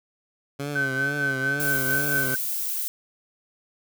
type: tone with vibrato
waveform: 15% pulse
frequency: 138.7 Hz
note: C#3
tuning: 1 cent sharp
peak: -22 dBFS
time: 0.59-2.35 s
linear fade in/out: 10 ms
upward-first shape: triangle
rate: 2.2 Hz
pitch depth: 100 cents each way
type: tone with tremolo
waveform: sine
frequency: 1526 Hz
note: G6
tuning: 47 cents flat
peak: -21 dBFS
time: 0.75-2.36 s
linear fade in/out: 10 ms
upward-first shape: sine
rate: 4.4 Hz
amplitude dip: 60%
type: noise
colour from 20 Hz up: violet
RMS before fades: -28 dBFS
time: 1.6-2.88 s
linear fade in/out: 0 ms
effects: none